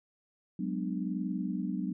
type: chord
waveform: sine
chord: G# half-diminished seventh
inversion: third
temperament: just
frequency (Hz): 186.89 / 207.7 / 249.2 / 299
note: F#3 / G#3 / B3 / D4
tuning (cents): +18 / 0 / +16 / +31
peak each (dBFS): -34 / -38 / -37 / -38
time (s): 0.59-1.93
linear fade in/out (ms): 5
effects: none